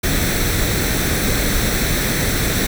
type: noise with comb filter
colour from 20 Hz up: pink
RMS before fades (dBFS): -18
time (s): 0.03-2.67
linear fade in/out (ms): 10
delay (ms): 0.51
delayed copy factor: +0.55
effects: none